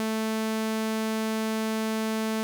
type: tone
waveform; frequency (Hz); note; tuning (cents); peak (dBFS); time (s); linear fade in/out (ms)
sawtooth; 220; A3; 0; -22; 0-2.43; 0
effects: none